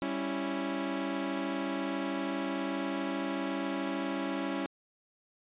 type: chord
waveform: sawtooth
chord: C# diminished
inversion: second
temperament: equal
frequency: 196 / 277.2 / 329.6 Hz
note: G3 / C#4 / E4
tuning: 0 / 0 / 0 cents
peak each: -35 / -30 / -33 dBFS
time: 0.02-4.66 s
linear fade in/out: 0 ms
effects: resampled to 8000 Hz